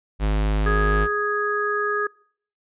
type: tone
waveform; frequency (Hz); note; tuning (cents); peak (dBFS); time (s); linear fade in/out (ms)
square; 52; G#1; +3; -19; 0.19-1.08; 50
type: harmonic tone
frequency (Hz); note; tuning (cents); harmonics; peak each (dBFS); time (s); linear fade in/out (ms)
415.3; G#4; 0; 1 / 3 / 4; -25 / -25 / -25; 0.66-2.07; 5
effects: noise-tail reverb RT60 0.6 s tail -26 dB re dry + resampled to 8000 Hz